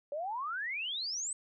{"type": "exponential sweep", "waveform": "sine", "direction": "up", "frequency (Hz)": [557, 8372], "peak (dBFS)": -34, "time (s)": [0.12, 1.33], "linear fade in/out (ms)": 2, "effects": []}